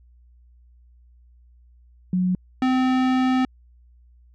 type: tone pair in turn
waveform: sine / square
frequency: 182.7 / 257.6 Hz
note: F#3 / C4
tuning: -22 / -27 cents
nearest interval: tritone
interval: 595 cents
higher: second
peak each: -18 dBFS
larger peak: neither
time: 2.13-2.35 / 2.62-3.45 s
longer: second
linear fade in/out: 2 ms
effects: added 60 Hz sine -50 dBFS peak until 4.34 s + low-pass 3000 Hz 12 dB/octave